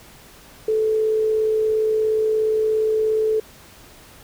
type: tone with amplitude modulation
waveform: sine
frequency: 435.8 Hz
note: A4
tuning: 17 cents flat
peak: -15 dBFS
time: 0.68-3.4 s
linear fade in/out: 5 ms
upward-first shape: sine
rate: 57.1 Hz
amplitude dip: 30%
effects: pink hiss -46 dBFS RMS until 4.23 s